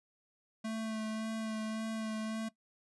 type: tone with vibrato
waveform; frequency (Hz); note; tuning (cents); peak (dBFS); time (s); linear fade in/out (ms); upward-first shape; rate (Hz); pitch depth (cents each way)
square; 220; A3; 0; -36; 0.64-2.49; 10; sine; 1.8; 17
effects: noise-tail reverb RT60 0.1 s tail -18 dB re dry + resampled to 24000 Hz